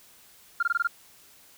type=tone bursts; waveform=sine; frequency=1396.9 Hz; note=F6; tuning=in tune; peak=-20 dBFS; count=6; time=0.6-0.873 s; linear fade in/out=5 ms; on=28 ms; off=21 ms; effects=tanh soft clip ceiling -17 dBFS + white hiss -55 dBFS RMS until 1.57 s